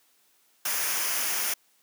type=noise with comb filter; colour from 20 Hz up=white; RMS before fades=-28 dBFS; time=0.65-1.54 s; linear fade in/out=5 ms; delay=0.25 ms; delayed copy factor=-0.55; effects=white hiss -65 dBFS RMS until 1.82 s + high-pass 200 Hz 12 dB/octave